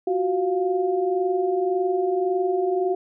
sine tone cluster, 352 / 373.8 / 702 Hz, F4 / F#4 / F5, +14 / +18 / +9 cents, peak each -29 / -21 / -27 dBFS, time 0.07-2.95 s, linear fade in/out 5 ms, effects none

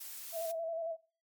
blue noise, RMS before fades -45 dBFS, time 0-0.52 s, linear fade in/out 10 ms
sine tone with vibrato, 659.3 Hz, E5, in tune, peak -34 dBFS, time 0.32-0.97 s, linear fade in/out 50 ms, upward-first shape square, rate 11 Hz, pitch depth 29 cents each way
effects noise-tail reverb RT60 0.4 s tail -24 dB re dry + MP3 96 kbps

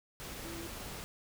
sine tone in noise, 334.8 Hz, E4, 27 cents sharp, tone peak -44 dBFS, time 0.45-0.67 s, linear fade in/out 0 ms, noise pink, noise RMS -44 dBFS, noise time 0.2-1.04 s, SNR -3 dB, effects none

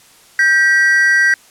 triangle tone pair together, 1575 / 1927.3 Hz, G6 / B6, +8 / -43 cents, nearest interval minor third, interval 349 cents, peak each -10 dBFS, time 0.39-1.34 s, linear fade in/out 2 ms, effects white hiss -46 dBFS RMS until 1.5 s + low-pass 11000 Hz 12 dB/octave

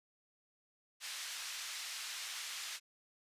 white band-pass noise, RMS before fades -44 dBFS, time 1-2.8 s, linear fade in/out 50 ms, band 1500 to 6000 Hz, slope 12 dB/octave, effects resampled to 32000 Hz

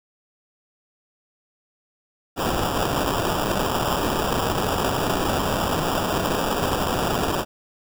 blue noise with sample-and-hold, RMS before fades -23 dBFS, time 2.36-7.45 s, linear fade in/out 50 ms, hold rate 2100 Hz, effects none

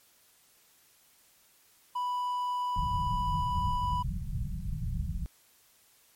triangle tone, 987.8 Hz, B5, in tune, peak -27 dBFS, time 1.95-4.03 s, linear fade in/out 10 ms
pink low-pass noise, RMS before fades -33 dBFS, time 2.76-5.26 s, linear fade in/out 0 ms, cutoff 190 Hz, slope 96 dB/octave
effects white hiss -63 dBFS RMS until 6.15 s + MP3 64 kbps

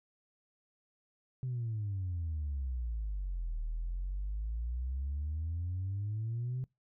sine exponential two-way sweep, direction down then up, 130.81 to 38.2 to 130.81 Hz, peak -32 dBFS, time 1.43-6.64 s, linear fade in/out 0 ms, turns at 3.61 s, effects noise-tail reverb RT60 0.2 s tail -25 dB re dry + tanh soft clip ceiling -30 dBFS

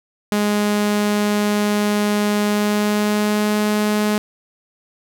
sawtooth tone with pitch glide, 207.7 to 210.5 Hz, G#3 to G#3, 0 to +24 cents, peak -12 dBFS, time 0.32-4.18 s, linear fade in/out 0 ms, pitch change +24 cents, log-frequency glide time 2.46-3.58 s, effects none

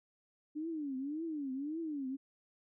sine tone with vibrato, 293.7 Hz, D4, in tune, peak -36 dBFS, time 0.55-2.17 s, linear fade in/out 20 ms, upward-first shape triangle, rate 1.8 Hz, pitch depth 240 cents each way, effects none

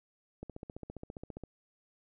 click train, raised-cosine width 2 ms, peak -29 dBFS, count 16, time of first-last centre 0.43-1.437 s, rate 14.9 Hz, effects none

